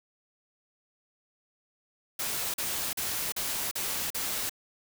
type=noise bursts; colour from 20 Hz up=white; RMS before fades=-32 dBFS; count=6; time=2.19-4.495 s; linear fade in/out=5 ms; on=350 ms; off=41 ms; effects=none